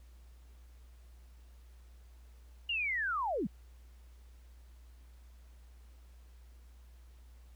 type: linear sweep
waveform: sine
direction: down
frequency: 2881 to 153.3 Hz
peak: -31 dBFS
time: 2.69-3.47 s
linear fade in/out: 5 ms
effects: added 60 Hz sine -53 dBFS peak until 7.55 s + pink hiss -69 dBFS RMS until 7.55 s